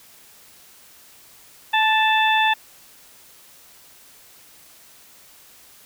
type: harmonic tone with a mistuned harmonic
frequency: 880 Hz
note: A5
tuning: in tune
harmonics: 1 / 2 / 3 / 4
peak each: -18 / -21 / -23 / -24 dBFS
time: 1.73-2.54 s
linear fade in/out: 10 ms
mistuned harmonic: 1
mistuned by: -18 cents
effects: white hiss -49 dBFS RMS until 5.85 s